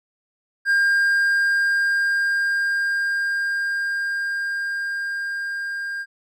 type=tone with level ramp; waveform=triangle; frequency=1605 Hz; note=G6; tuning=40 cents sharp; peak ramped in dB=-13 to -24 dBFS; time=0.65-6.06 s; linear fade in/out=50 ms; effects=none